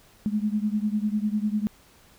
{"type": "beating tone pair", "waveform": "sine", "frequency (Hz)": [207.7, 217.7], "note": ["G#3", "A3"], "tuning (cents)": [0, -18], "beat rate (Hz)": 10, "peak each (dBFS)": [-25, -27], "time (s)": [0.26, 1.67], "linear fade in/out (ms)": 0, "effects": ["pink hiss -56 dBFS RMS until 2.18 s"]}